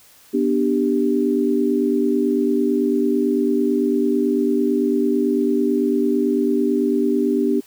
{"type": "chord", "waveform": "sine", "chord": "G major", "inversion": "first", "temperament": "just", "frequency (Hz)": [245, 294, 392], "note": ["B3", "D4", "G4"], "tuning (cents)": [-14, 2, 0], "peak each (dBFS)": -20, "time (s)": [0.33, 7.61], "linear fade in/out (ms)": 20, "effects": ["white hiss -50 dBFS RMS until 7.66 s"]}